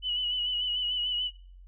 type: tone with vibrato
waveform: sine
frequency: 2957 Hz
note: F#7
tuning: 2 cents flat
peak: -27 dBFS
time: 0.02-1.31 s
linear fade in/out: 50 ms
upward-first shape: sine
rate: 6.8 Hz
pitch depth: 40 cents each way
effects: noise-tail reverb RT60 0.5 s tail -23 dB re dry + added 45 Hz sine -47 dBFS peak until 1.67 s